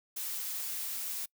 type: noise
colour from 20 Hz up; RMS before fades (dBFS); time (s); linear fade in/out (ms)
blue; -37; 0.16-1.26; 10
effects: noise-tail reverb RT60 0.1 s tail -25 dB re dry